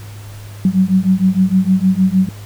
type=beating tone pair; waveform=sine; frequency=185 / 191.5 Hz; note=F#3 / G3; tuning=0 / -40 cents; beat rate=6.5 Hz; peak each=-13 dBFS; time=0.65-2.29 s; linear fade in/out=2 ms; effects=added 103 Hz sine -30 dBFS peak until 2.45 s + pink hiss -40 dBFS RMS until 2.45 s